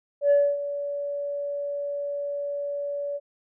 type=tone with ADSR envelope; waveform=sine; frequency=572 Hz; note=D5; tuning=46 cents flat; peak=-13 dBFS; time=0.21-3.2 s; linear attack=99 ms; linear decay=260 ms; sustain=-14 dB; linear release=40 ms; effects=tanh soft clip ceiling -13 dBFS